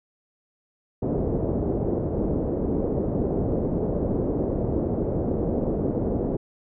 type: low-pass noise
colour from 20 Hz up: white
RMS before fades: -25 dBFS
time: 1.02-6.37 s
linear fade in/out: 10 ms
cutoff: 490 Hz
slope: 24 dB/octave
effects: none